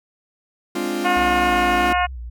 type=chord; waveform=40% pulse; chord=D half-diminished seventh; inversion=second; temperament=equal; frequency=207.7 / 261.6 / 293.7 / 349.2 Hz; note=Ab3 / C4 / D4 / F4; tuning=0 / 0 / 0 / 0 cents; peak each=-29 / -28 / -27 / -24 dBFS; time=0.75-1.93 s; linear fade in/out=5 ms
type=harmonic tone; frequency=358.7 Hz; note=F4; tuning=46 cents sharp; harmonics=2 / 3 / 4 / 5 / 6 / 7 / 8; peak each=-19 / -23 / -25 / -27 / -29 / -30 / -31 dBFS; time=1.04-2.07 s; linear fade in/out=20 ms
type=tone with vibrato; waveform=sine; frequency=61.74 Hz; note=B1; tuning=in tune; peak=-29 dBFS; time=1.16-2.3 s; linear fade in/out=10 ms; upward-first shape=square; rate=1.5 Hz; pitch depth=82 cents each way
effects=none